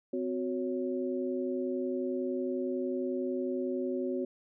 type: tone cluster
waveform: sine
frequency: 256.5 / 367.5 / 553 Hz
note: C4 / F#4 / C#5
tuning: -34 / -12 / -4 cents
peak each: -34 / -33 / -38 dBFS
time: 0.13-4.25 s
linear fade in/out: 5 ms
effects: none

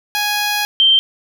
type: tone pair in turn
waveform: 10% pulse / sine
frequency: 830.6 / 3136 Hz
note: G#5 / G7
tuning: 0 / 0 cents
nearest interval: octave + major seventh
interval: 2300 cents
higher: second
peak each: -8 dBFS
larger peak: neither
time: 0.15-0.65 / 0.8-0.99 s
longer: first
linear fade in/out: 0 ms
effects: none

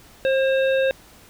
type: harmonic tone with a mistuned harmonic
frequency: 532 Hz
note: C5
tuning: 29 cents sharp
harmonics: 1 / 3 / 5 / 7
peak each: -17 / -27 / -31 / -34 dBFS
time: 0.25-0.91 s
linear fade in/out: 0 ms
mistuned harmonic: 3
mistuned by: +16 cents
effects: pink hiss -49 dBFS RMS until 1.29 s

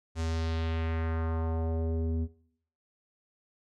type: tone with low-pass filter sweep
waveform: square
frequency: 81.5 Hz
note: E2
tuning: 19 cents flat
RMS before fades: -31 dBFS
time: 0.15-2.28 s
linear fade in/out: 50 ms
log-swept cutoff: 7600 to 260 Hz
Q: 1.6
effects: noise-tail reverb RT60 0.6 s tail -17 dB re dry

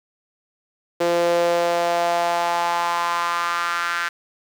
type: tone with high-pass filter sweep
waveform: sawtooth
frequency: 171.8 Hz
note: F3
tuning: 28 cents flat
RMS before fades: -21 dBFS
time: 1-4.09 s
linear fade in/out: 10 ms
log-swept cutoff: 440 to 1500 Hz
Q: 3.9
effects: low-pass 7000 Hz 12 dB/octave + 7-bit

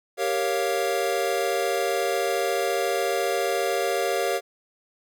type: chord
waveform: square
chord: G half-diminished seventh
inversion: none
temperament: equal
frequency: 392 / 466.2 / 554.4 / 698.5 Hz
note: G4 / Bb4 / Db5 / F5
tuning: 0 / 0 / 0 / 0 cents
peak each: -29 dBFS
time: 0.17-4.41 s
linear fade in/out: 50 ms
effects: none

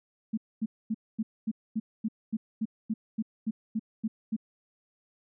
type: tone bursts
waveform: sine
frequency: 220 Hz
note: A3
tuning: in tune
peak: -26 dBFS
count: 15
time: 0.33-4.365 s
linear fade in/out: 10 ms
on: 45 ms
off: 240 ms
effects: none

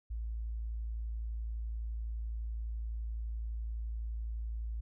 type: tone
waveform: sine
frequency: 55.9 Hz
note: A1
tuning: 28 cents sharp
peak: -35 dBFS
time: 0.1-4.81 s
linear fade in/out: 10 ms
effects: none

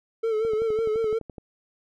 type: tone with vibrato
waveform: triangle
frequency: 441.7 Hz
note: A4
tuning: 7 cents sharp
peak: -20 dBFS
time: 0.23-1.19 s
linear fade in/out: 10 ms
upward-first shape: sine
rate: 5.5 Hz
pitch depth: 56 cents each way
type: click train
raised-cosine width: 2 ms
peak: -25 dBFS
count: 12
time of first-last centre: 0.45-1.382 s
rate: 11.8 Hz
effects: none

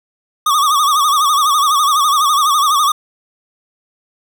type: tone with vibrato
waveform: square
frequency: 1174.7 Hz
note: D6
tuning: in tune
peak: -11 dBFS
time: 0.46-2.92 s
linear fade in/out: 5 ms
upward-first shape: sine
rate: 12 Hz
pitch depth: 110 cents each way
effects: none

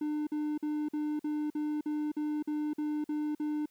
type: tone bursts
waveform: triangle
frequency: 300.6 Hz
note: D4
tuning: 40 cents sharp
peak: -28 dBFS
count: 12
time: 0.01-3.658 s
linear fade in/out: 5 ms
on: 260 ms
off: 48 ms
effects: white hiss -70 dBFS RMS until 3.7 s

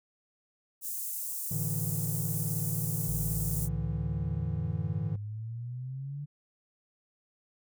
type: high-pass noise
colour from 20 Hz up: white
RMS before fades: -36 dBFS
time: 0.81-3.69 s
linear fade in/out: 50 ms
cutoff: 7400 Hz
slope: 24 dB/octave
type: chord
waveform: triangle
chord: A suspended fourth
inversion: none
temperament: equal with one note detuned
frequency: 110 / 145.99 / 164.81 Hz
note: A2 / D3 / E3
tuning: 0 / -10 / 0 cents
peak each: -33 dBFS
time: 1.51-5.16 s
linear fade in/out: 5 ms
type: exponential sweep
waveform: sine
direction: up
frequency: 50.8 to 146.9 Hz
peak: -35 dBFS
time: 3.07-6.26 s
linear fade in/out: 20 ms
effects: none

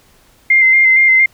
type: tone with vibrato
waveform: sine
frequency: 2089 Hz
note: C7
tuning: 3 cents flat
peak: -6 dBFS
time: 0.5-1.26 s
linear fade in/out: 5 ms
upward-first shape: square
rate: 4.3 Hz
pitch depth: 19 cents each way
effects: pink hiss -50 dBFS RMS until 1.33 s

